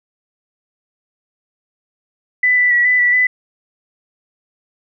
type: tone with pitch steps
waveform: sine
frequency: 1995 / 1980 / 1935 / 1995 / 1958 / 1999 Hz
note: B6 / B6 / B6 / B6 / B6 / B6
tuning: +17 / +4 / -36 / +17 / -15 / +20 cents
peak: -10 dBFS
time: 2.43-3.27 s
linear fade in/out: 5 ms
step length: 140 ms
effects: none